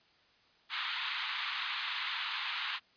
white band-pass noise, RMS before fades -37 dBFS, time 0.69-2.8 s, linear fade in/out 50 ms, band 930 to 4000 Hz, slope 48 dB/octave, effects white hiss -66 dBFS RMS until 2.96 s + resampled to 11025 Hz

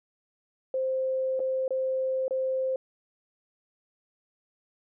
sine tone with dropouts, 523.3 Hz, C5, in tune, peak -25 dBFS, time 0.74-2.76 s, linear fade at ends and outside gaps 2 ms, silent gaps 1.394-1.401 / 1.68-1.706 / 2.281-2.308 s, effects none

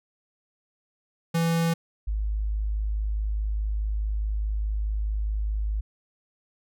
square / sine tone pair in turn, 166.3 / 52.38 Hz, E3 / G#1, +16 / +16 cents, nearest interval octave + minor sixth, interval 2000 cents, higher first, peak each -22 / -24 dBFS, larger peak first, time 1.34-1.74 / 2.07-5.81 s, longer second, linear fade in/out 10 ms, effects none

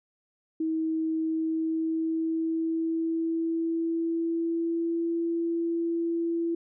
sine tone with pitch glide, 320 to 335.7 Hz, D#4 to E4, +49 to +32 cents, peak -25 dBFS, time 0.6-6.55 s, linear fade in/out 5 ms, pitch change +83 cents, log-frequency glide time 1.2-5.15 s, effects none

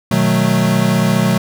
square chord, B dominant seventh, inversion none, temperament equal, 123.47 / 155.56 / 185 / 220 Hz, B2 / D#3 / F#3 / A3, 0 / 0 / 0 / 0 cents, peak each -19 / -20 / -16 / -18 dBFS, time 0.11-1.38 s, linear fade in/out 5 ms, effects none

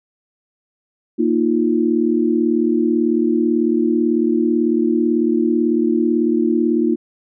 sine chord, Bb suspended fourth, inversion none, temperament equal, 233.1 / 311.1 / 349.2 Hz, Bb3 / Eb4 / F4, 0 / 0 / 0 cents, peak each -18 dBFS, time 1.18-6.96 s, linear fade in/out 20 ms, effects none

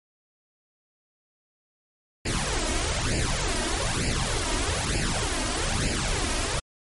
pink noise with flanger, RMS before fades -26 dBFS, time 2.25-6.6 s, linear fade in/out 10 ms, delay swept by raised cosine 0.41 to 3.21 ms, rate 1.1 Hz, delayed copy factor +0.75, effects MP3 48 kbps

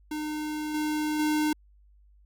square tone with level steps, 304.3 Hz, D#4, 38 cents flat, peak -31 / -27 / -24 dBFS, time 0.11-1.53 s, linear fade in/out 5 ms, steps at 0.74 / 1.19 s, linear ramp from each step 5 ms, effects added 50 Hz sine -55 dBFS peak until 2.25 s

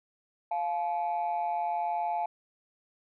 sine tone pair together, 698.5 / 859.5 Hz, F5 / A5, 0 / -41 cents, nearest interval major third, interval 359 cents, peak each -29 / -29 dBFS, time 0.51-2.26 s, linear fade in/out 5 ms, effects tanh soft clip ceiling -24 dBFS

